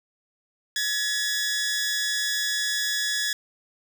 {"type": "tone pair together", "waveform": "15% pulse", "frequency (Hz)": [1694, 1901.5], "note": ["G#6", "A#6"], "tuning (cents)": [34, 34], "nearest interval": "major second", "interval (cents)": 200, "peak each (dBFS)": [-18, -28], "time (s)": [0.76, 3.33], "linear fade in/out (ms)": 2, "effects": []}